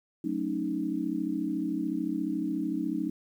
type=chord; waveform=sine; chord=D# half-diminished seventh; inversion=first; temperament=equal; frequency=185 / 220 / 277.2 / 311.1 Hz; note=F#3 / A3 / C#4 / D#4; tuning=0 / 0 / 0 / 0 cents; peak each=-36 / -36 / -33 / -31 dBFS; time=0.24-3.1 s; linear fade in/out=5 ms; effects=10-bit